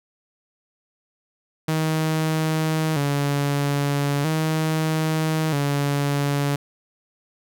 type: tone with vibrato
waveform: sawtooth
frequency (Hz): 150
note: D3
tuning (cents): +37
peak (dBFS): -16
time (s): 1.68-6.56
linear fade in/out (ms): 5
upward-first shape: square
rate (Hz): 0.39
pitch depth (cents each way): 89
effects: none